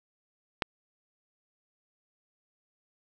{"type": "click", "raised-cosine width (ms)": 0.3, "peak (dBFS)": -10, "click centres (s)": 0.622, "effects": []}